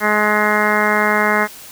harmonic tone, 210.8 Hz, G#3, 26 cents sharp, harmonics 1 / 2 / 3 / 4 / 5 / 6 / 7 / 8 / 9 / 10, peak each -22 / -22 / -22 / -22 / -22 / -22 / -22 / -22 / -22 / -22 dBFS, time 0-1.48 s, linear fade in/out 50 ms, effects white hiss -37 dBFS RMS until 1.71 s

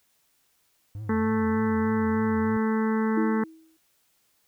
triangle tone with vibrato, 98 Hz, G2, in tune, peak -31 dBFS, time 0.95-2.57 s, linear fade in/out 0 ms, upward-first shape triangle, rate 3.3 Hz, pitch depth 220 cents each way
harmonic tone, 220 Hz, A3, in tune, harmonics 1 / 2 / 4 / 5 / 6 / 7 / 8 / 9, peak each -23 / -29 / -35 / -37 / -39 / -40 / -41 / -42 dBFS, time 1.09-3.44 s, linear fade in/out 5 ms
sine tone with exponential decay, 321.7 Hz, E4, 42 cents flat, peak -23 dBFS, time 3.17-3.77 s, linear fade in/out 5 ms, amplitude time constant 130 ms
effects white hiss -68 dBFS RMS until 4.47 s

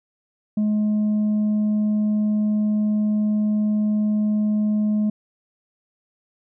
triangle tone with tanh clipping, 211.4 Hz, G#3, 31 cents sharp, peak -18 dBFS, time 0.57-5.1 s, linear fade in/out 5 ms, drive 7 dB, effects none

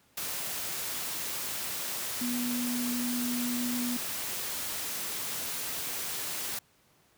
sine tone in noise, 244.1 Hz, B3, 20 cents flat, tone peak -30 dBFS, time 2.21-3.97 s, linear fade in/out 5 ms, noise white, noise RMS -35 dBFS, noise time 0.17-6.59 s, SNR +2 dB, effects pink hiss -65 dBFS RMS until 7.17 s + high-pass 80 Hz 12 dB/octave

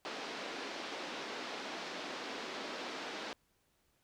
pink band-pass noise, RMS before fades -43 dBFS, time 0.05-3.33 s, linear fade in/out 0 ms, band 260 to 5100 Hz, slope 24 dB/octave, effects pink hiss -75 dBFS RMS until 4.03 s

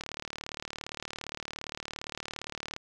click train, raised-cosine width 0.2 ms, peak -19 dBFS, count 104, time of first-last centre 0.01-2.764 s, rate 37.4 Hz, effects none

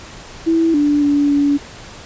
sine tone with pitch steps, 328.6 / 292.2 / 288 / 286.1 Hz, E4 / D4 / D4 / D4, -5 / -9 / -34 / -45 cents, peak -11 dBFS, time 0.46-1.58 s, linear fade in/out 20 ms, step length 280 ms, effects pink hiss -36 dBFS RMS until 2.05 s + resampled to 16000 Hz

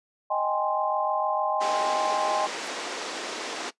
sine chord, Ab major seventh, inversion second, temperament equal, 622.3 / 784 / 830.6 / 1046.5 Hz, Eb5 / G5 / Ab5 / C6, 0 / 0 / 0 / 0 cents, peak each -29 dBFS, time 0.3-2.47 s, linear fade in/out 10 ms
pink band-pass noise, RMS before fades -34 dBFS, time 1.6-3.71 s, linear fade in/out 20 ms, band 310 to 7000 Hz, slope 24 dB/octave
violet noise with exponential growth, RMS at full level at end -37 dBFS, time 2.5-2.68 s, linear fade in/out 5 ms, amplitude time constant 37 ms
effects noise-tail reverb RT60 0.1 s tail -18 dB re dry + resampled to 24000 Hz

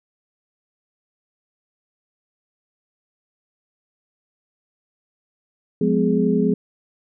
sine tone cluster, 179 / 209.6 / 253.5 / 416.7 Hz, F3 / G#3 / B3 / G#4, +43 / +16 / +45 / +6 cents, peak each -21 dBFS, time 5.81-6.54 s, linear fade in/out 5 ms, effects none

